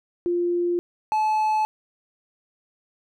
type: tone pair in turn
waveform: sine / triangle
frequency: 349.2 / 862.8 Hz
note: F4 / A5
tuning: 0 / -34 cents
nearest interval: octave + major third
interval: 1566 cents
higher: second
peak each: -20 / -17 dBFS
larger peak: second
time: 0.26-0.79 / 1.12-1.65 s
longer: neither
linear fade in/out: 0 ms
effects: none